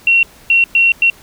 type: tone bursts at uneven times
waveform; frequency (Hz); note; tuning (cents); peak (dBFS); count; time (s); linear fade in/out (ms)
sine; 2732; F7; -39; -7; 4; 0.07-0.23 / 0.5-0.64 / 0.75-0.92 / 1.02-1.1; 2
effects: pink hiss -43 dBFS RMS until 1.22 s